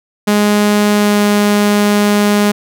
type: tone with pitch glide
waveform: sawtooth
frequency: 207.7 to 206.4 Hz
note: G#3 to G#3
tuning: 0 to -10 cents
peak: -5 dBFS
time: 0.27-2.52 s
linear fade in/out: 10 ms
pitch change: -10 cents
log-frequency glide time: 0.92-1.19 s
effects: none